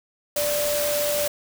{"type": "tone in noise", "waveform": "sine", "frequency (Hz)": 587, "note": "D5", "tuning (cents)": -1, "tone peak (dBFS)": -23, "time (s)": [0.36, 1.28], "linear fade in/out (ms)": 5, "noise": "white", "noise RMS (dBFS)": -27, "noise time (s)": [0.36, 1.28], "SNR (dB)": 1, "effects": []}